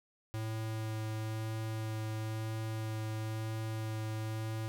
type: tone with vibrato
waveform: square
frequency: 110 Hz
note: A2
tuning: in tune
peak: -36 dBFS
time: 0.34-4.68 s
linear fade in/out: 0 ms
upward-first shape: sine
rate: 1 Hz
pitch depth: 10 cents each way
effects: none